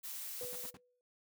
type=noise; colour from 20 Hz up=blue; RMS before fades=-44 dBFS; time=0.03-0.71 s; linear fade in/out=20 ms
type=tone with exponential decay; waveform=sine; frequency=493.9 Hz; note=B4; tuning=in tune; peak=-40 dBFS; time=0.41-1.01 s; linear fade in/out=1 ms; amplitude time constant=130 ms
type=noise bursts; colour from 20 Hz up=brown; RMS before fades=-44 dBFS; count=4; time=0.42-0.77 s; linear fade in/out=2 ms; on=29 ms; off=78 ms
effects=noise-tail reverb RT60 0.1 s tail -18 dB re dry + high-pass 200 Hz 12 dB/octave